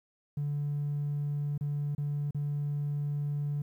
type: tone with dropouts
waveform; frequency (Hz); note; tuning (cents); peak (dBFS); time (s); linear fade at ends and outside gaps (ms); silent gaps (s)
triangle; 145.2; D3; -19; -26; 0.37-3.62; 5; 1.578-1.609 / 1.95-1.98 / 2.309-2.346
effects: tanh soft clip ceiling -26 dBFS + 11-bit